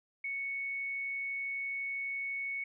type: tone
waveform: sine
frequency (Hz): 2217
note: C#7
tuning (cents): 0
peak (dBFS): -34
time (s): 0.24-2.64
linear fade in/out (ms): 5
effects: none